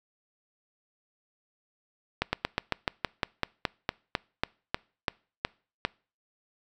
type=slowing click train; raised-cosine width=0.3 ms; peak=-9 dBFS; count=17; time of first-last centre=2.22-5.85 s; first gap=110 ms; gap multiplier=1.09; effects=noise-tail reverb RT60 0.4 s tail -25 dB re dry